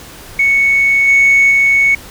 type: tone with level steps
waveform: sine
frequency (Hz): 2217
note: C#7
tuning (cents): 0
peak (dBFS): -7 / -4 / -6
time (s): 0.39-1.95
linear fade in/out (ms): 5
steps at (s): 1.07 / 1.5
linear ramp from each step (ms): 20
effects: tanh soft clip ceiling -3 dBFS + pink hiss -34 dBFS RMS until 2.1 s